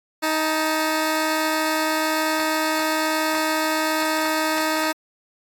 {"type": "tone pair together", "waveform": "10% pulse", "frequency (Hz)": [313.7, 880], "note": ["D#4", "A5"], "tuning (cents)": [14, 0], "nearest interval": "octave + tritone", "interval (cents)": 1786, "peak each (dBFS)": [-12, -21], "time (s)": [0.22, 4.93], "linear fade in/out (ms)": 20, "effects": ["AAC 64 kbps"]}